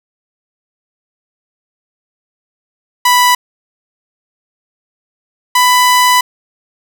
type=tone pair in turn; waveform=sawtooth; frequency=987.8 / 995.2 Hz; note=B5 / B5; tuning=0 / +13 cents; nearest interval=unison; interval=13 cents; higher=second; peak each=-3 dBFS; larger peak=neither; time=3.05-3.35 / 5.55-6.21 s; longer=second; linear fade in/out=5 ms; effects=none